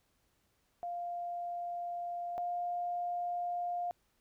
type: tone pair in turn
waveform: sine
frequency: 698.5 / 704.2 Hz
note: F5 / F5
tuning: 0 / +14 cents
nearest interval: unison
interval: 14 cents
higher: second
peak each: -36 / -33 dBFS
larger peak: second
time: 0.83-2.38 / 2.38-3.91 s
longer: first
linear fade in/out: 0 ms
effects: pink hiss -75 dBFS RMS until 4.2 s